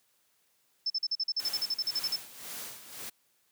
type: tone bursts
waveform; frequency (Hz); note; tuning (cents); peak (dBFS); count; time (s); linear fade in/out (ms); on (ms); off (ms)
sine; 5274; E8; 0; -27; 16; 0.86-2.161; 5; 41; 43
type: noise with tremolo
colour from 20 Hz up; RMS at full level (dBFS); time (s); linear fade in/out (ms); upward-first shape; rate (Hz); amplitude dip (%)
white; -40; 1.39-3.1; 10; sine; 1.9; 70
effects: white hiss -71 dBFS RMS until 3.51 s + high-pass 100 Hz 12 dB/octave